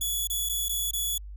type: tone with dropouts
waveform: 5% pulse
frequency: 3407 Hz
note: G#7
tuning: 44 cents sharp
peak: -19 dBFS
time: 0.01-1.18 s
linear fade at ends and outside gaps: 5 ms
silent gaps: 0.273-0.299 / 0.49-0.494 / 0.685-0.692 / 0.911-0.933 s
effects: added 50 Hz sine -38 dBFS peak until 1.36 s